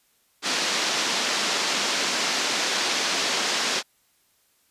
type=band-pass noise; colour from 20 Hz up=white; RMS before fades=-25 dBFS; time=0.42-3.83 s; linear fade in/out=50 ms; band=200 to 6000 Hz; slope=24 dB/octave; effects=white hiss -65 dBFS RMS until 4.7 s + resampled to 32000 Hz